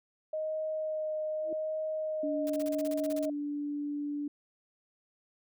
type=tone with vibrato; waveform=sine; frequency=622.3 Hz; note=D#5; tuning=in tune; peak=-31 dBFS; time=0.33-3.3 s; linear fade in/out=5 ms; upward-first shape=sine; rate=0.84 Hz; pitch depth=10 cents each way
type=tone with exponential growth; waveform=sine; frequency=329.6 Hz; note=E4; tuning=in tune; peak=-35 dBFS; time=1.4-1.53 s; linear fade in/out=2 ms; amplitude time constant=28 ms
type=tone; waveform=sine; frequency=291.1 Hz; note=D4; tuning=15 cents flat; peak=-32 dBFS; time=2.23-4.28 s; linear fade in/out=5 ms
type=noise bursts; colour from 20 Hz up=white; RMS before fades=-46 dBFS; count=13; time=2.47-3.253 s; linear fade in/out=0 ms; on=27 ms; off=36 ms
effects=none